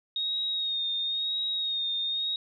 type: tone with vibrato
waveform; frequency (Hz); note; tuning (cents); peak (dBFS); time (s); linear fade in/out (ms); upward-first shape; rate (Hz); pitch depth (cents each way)
sine; 3729; A#7; 0; -27; 0.16-2.36; 2; sine; 0.98; 37
effects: none